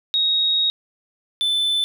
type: tone pair in turn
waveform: sine / triangle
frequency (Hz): 3768 / 3519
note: A#7 / A7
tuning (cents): +18 / 0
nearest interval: minor second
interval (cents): 118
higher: first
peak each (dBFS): -16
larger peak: neither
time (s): 0.14-0.7 / 1.41-1.84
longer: first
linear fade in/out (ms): 0
effects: none